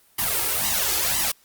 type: noise with flanger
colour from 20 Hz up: white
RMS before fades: -23 dBFS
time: 0.18-1.32 s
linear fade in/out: 10 ms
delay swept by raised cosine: 1 to 2.4 ms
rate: 2 Hz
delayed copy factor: +0.95
effects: white hiss -58 dBFS RMS until 1.44 s + Opus 32 kbps